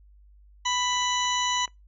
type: harmonic tone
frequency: 991 Hz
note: B5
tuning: 6 cents sharp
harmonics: 1 / 2 / 3 / 4 / 6 / 7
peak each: -27 / -32 / -30 / -33 / -32 / -36 dBFS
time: 0.65-1.66 s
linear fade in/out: 10 ms
type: clicks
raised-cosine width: 0.5 ms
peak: -33 dBFS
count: 7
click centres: 0.931 / 0.968 / 1.022 / 1.252 / 1.572 / 1.644 / 1.678 s
effects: noise-tail reverb RT60 0.2 s tail -26 dB re dry + added 50 Hz sine -51 dBFS peak until 1.87 s